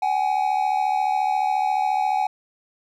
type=tone pair together; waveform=triangle; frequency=759 / 833.3 Hz; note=F#5 / G#5; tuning=+44 / +6 cents; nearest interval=major second; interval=162 cents; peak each=-20 / -20 dBFS; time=0.02-2.27 s; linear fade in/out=5 ms; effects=none